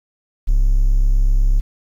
triangle tone, 34 Hz, C#1, 33 cents flat, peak -8 dBFS, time 0.47-1.61 s, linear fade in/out 20 ms, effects tanh soft clip ceiling -4 dBFS + 8-bit

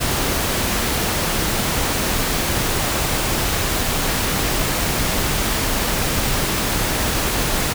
pink noise, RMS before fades -20 dBFS, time 0-7.74 s, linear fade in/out 20 ms, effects none

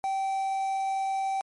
triangle tone with quantisation, 775 Hz, G5, 20 cents flat, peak -24 dBFS, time 0.04-1.41 s, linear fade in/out 0 ms, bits 7, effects MP3 48 kbps

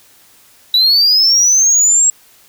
sine linear sweep, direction up, 3887 to 7660 Hz, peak -5 dBFS, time 0.74-2.1 s, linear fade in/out 2 ms, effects tanh soft clip ceiling -6 dBFS + white hiss -47 dBFS RMS until 2.48 s

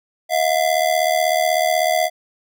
square ring-modulated tone, 678 Hz, E5, 49 cents sharp, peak -13 dBFS, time 0.29-2.1 s, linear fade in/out 50 ms, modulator 38.1 Hz, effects none

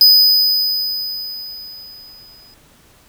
square tone with exponential decay, 4995 Hz, D#8, 6 cents sharp, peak -5 dBFS, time 0.01-2.54 s, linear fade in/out 1 ms, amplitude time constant 550 ms, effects pink hiss -50 dBFS RMS until 3.08 s

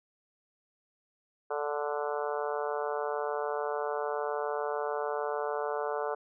harmonic tone, 146.83 Hz, D3, in tune, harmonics 3 / 4 / 5 / 6 / 7 / 8 / 9 / 10, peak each -34 / -36 / -38 / -40 / -41 / -42 / -43 / -44 dBFS, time 1.5-6.15 s, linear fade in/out 10 ms, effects none

